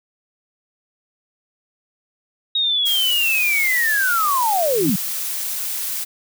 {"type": "linear sweep", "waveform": "sine", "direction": "down", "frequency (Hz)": [3784, 162.7], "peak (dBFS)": -16, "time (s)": [2.55, 4.96], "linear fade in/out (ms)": 5}
{"type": "noise", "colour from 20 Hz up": "blue", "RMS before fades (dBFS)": -25, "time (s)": [2.85, 6.05], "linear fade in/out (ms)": 20}
{"type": "tone with exponential growth", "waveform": "sine", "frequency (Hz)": 164.81, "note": "E3", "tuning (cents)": 0, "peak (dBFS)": -17, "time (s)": [4.69, 4.9], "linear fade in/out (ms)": 5, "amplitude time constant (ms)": 44}
{"effects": []}